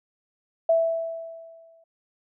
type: tone with exponential decay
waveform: sine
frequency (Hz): 659.3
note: E5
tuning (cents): 0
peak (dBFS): -15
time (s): 0.69-1.84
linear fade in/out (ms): 5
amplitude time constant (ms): 250
effects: none